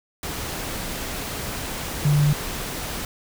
sine tone in noise, 146.83 Hz, D3, in tune, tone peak -15 dBFS, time 2.05-2.33 s, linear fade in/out 2 ms, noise pink, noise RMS -30 dBFS, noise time 0.23-3.05 s, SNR +12 dB, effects none

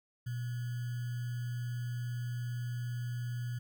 sine tone with sample-and-hold, 121.2 Hz, B2, 32 cents flat, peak -34 dBFS, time 0.26-3.59 s, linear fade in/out 10 ms, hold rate 1575 Hz, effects none

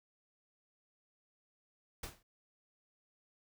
pink noise with exponential decay, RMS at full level -39 dBFS, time 2.03-2.23 s, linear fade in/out 5 ms, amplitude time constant 43 ms, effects noise-tail reverb RT60 0.1 s tail -24 dB re dry

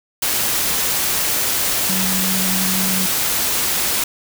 sine tone in noise, 188 Hz, F#3, 28 cents sharp, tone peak -22 dBFS, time 1.89-3.06 s, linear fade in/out 5 ms, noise white, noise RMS -19 dBFS, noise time 0.22-4.04 s, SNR -6 dB, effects none

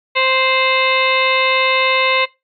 harmonic tone with a mistuned harmonic, 523.3 Hz, C5, in tune, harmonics 1 / 2 / 3 / 4 / 5 / 6 / 7 / 8, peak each -19 / -18 / -29 / -17 / -19 / -26 / -22 / -28 dBFS, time 0.15-2.26 s, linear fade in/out 20 ms, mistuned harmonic 6, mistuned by -110 cents, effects noise-tail reverb RT60 0.2 s tail -18 dB re dry + MP3 64 kbps

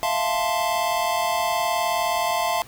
square chord, F major seventh, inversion third, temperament equal, 659.3 / 698.5 / 880 / 1046.5 Hz, E5 / F5 / A5 / C6, 0 / 0 / 0 / 0 cents, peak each -29 / -26 / -27 / -28 dBFS, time 0.03-2.62 s, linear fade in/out 0 ms, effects pink hiss -47 dBFS RMS until 2.67 s

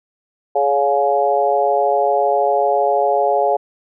harmonic tone with a mistuned harmonic, 140 Hz, C#3, 18 cents sharp, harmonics 3 / 4 / 5 / 6, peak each -20 / -18 / -17 / -20 dBFS, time 0.55-3.57 s, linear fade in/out 10 ms, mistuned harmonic 5, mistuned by +18 cents, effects none

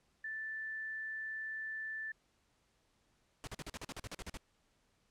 sine tone, 1761 Hz, A6, 1 cent sharp, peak -39 dBFS, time 0.24-2.12 s, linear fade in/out 5 ms
pink noise bursts, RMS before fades -44 dBFS, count 13, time 3.44-4.372 s, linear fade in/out 0 ms, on 32 ms, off 43 ms
effects pink hiss -75 dBFS RMS until 5.1 s + low-pass 9000 Hz 12 dB/octave

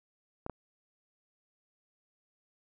clicks, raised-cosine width 1 ms, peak -23 dBFS, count 2, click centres 0.464 / 0.497 s, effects none

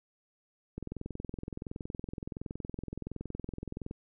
click train, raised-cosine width 3 ms, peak -25 dBFS, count 68, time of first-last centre 0.78-3.911 s, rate 21.4 Hz, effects none

